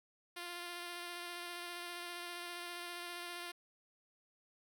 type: tone with vibrato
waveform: 5% pulse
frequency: 349.2 Hz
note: F4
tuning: in tune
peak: -32 dBFS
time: 0.36-3.52 s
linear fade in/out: 10 ms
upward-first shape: square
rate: 15 Hz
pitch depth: 11 cents each way
effects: none